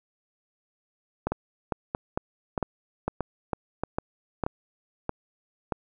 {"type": "two click trains", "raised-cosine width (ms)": 1, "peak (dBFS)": [-13, -12], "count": [8, 8], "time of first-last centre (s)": [[1.32, 5.723], [1.27, 4.437]], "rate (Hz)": [1.59, 2.21], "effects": []}